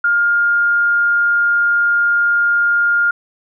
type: tone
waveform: sine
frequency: 1411 Hz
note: F6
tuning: 17 cents sharp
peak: -11 dBFS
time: 0.04-3.11 s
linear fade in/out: 5 ms
effects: none